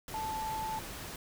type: tone in noise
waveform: sine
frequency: 876 Hz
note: A5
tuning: 8 cents flat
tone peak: -34 dBFS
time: 0.14-0.79 s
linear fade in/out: 2 ms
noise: pink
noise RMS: -43 dBFS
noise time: 0.08-1.16 s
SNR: +6 dB
effects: none